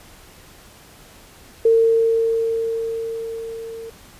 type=tone with level ramp; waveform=sine; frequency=454.4 Hz; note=A#4; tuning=44 cents flat; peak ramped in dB=-10 to -31 dBFS; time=1.65-3.9 s; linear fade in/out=5 ms; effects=pink hiss -46 dBFS RMS until 4.19 s + resampled to 32000 Hz